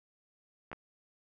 clicks, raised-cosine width 0.5 ms, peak -27 dBFS, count 2, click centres 0.716 / 0.73 s, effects none

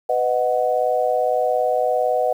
sine chord, B major, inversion none, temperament equal with one note detuned, 500.5 / 622.3 / 740 Hz, B4 / D#5 / F#5, +23 / 0 / 0 cents, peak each -21 dBFS, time 0.09-2.33 s, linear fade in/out 5 ms, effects 8-bit

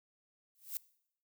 violet noise with exponential growth, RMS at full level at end -35 dBFS, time 0.55-0.77 s, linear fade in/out 0 ms, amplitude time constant 46 ms, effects noise-tail reverb RT60 0.7 s tail -21 dB re dry

